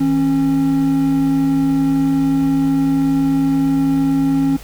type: tone pair together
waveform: triangle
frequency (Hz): 161.21 / 272.3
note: E3 / C#4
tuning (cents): -38 / -31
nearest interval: major sixth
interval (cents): 907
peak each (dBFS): -20 / -11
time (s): 0-4.57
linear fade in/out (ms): 10
effects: added 50 Hz sine -35 dBFS peak until 4.63 s + pink hiss -39 dBFS RMS until 4.63 s